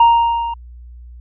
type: tone with level ramp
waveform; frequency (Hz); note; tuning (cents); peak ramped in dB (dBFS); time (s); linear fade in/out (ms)
triangle; 932.3; A#5; 0; -3 to -19; 0-0.54; 5
effects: added 60 Hz sine -34 dBFS peak until 1.2 s + resampled to 8000 Hz